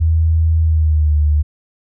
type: tone with pitch glide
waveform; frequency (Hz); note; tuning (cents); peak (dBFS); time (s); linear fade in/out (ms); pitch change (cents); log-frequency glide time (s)
sine; 80.8 to 74.95; E2 to D2; -34 to +36; -10; 0-1.43; 20; -130; 0.61-1.16
effects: none